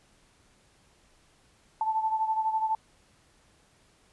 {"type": "beating tone pair", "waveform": "sine", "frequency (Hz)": [877, 889], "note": ["A5", "A5"], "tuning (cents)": [-6, 18], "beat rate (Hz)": 12, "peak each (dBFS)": [-26, -32], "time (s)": [1.81, 2.75], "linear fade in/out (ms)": 2, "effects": ["pink hiss -63 dBFS RMS until 4.12 s", "resampled to 24000 Hz"]}